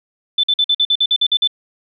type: tone bursts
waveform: sine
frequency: 3520 Hz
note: A7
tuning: in tune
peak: -11 dBFS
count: 11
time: 0.38-1.475 s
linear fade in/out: 5 ms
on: 55 ms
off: 49 ms
effects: none